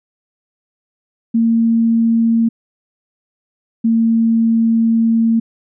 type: tone pair in turn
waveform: sine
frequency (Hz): 228.7 / 227.4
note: A#3 / A#3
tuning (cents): -33 / -43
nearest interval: unison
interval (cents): 10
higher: first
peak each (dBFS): -10 / -10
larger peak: neither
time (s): 1.34-2.49 / 3.84-5.4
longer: second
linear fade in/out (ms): 10
effects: none